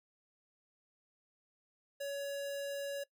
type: tone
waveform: square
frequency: 562 Hz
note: C#5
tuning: 24 cents sharp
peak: -38 dBFS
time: 2-3.04 s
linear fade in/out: 10 ms
effects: noise-tail reverb RT60 0.1 s tail -20 dB re dry